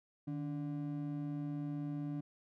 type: ring-modulated tone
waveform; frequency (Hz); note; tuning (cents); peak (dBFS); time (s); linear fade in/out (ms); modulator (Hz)
triangle; 219.7; A3; -2; -32; 0.27-2.21; 10; 67.9
effects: none